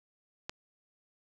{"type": "click", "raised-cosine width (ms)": 0.2, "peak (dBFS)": -19, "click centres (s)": 0.495, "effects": []}